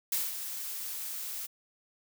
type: noise with ADSR envelope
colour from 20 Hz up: blue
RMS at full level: -29 dBFS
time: 0.12-1.47 s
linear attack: 4 ms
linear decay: 190 ms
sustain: -9 dB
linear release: 16 ms
effects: none